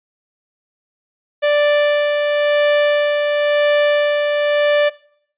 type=tone with tremolo; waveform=45% pulse; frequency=587.3 Hz; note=D5; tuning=in tune; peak=-11 dBFS; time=1.42-4.9 s; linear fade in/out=20 ms; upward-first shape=sine; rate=0.96 Hz; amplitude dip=35%; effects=noise-tail reverb RT60 0.6 s tail -20 dB re dry + resampled to 8000 Hz